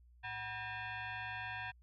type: tone with frequency modulation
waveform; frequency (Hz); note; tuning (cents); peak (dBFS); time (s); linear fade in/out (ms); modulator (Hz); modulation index
sine; 108.3; A2; -27; -40; 0.23-1.72; 20; 854; 2.9
effects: added 60 Hz sine -60 dBFS peak until 1.82 s